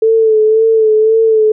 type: tone with vibrato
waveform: sine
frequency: 440 Hz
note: A4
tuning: in tune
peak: -6 dBFS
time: 0.02-1.52 s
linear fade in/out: 5 ms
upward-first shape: sine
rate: 1.9 Hz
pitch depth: 36 cents each way
effects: none